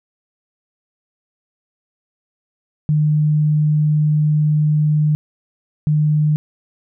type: tone bursts at uneven times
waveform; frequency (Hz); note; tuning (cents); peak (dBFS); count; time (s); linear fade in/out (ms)
sine; 151.5; D#3; -46; -12; 2; 2.89-5.15 / 5.87-6.36; 0
effects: none